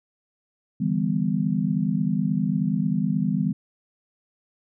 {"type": "chord", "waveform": "sine", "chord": "E minor seventh", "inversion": "third", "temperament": "just", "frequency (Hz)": [148.33, 164.81, 197.78, 247.2], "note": ["D3", "E3", "G3", "B3"], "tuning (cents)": [18, 0, 16, 2], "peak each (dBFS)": [-29, -26, -24, -27], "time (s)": [0.8, 3.53], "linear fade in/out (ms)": 10, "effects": []}